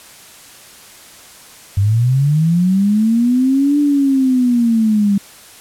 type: linear two-way sweep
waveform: sine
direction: up then down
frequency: 95.1 to 293.5 to 197 Hz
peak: -10 dBFS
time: 1.77-5.18 s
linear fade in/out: 5 ms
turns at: 3.79 s
effects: white hiss -40 dBFS RMS until 5.6 s + low-pass 12000 Hz 12 dB/octave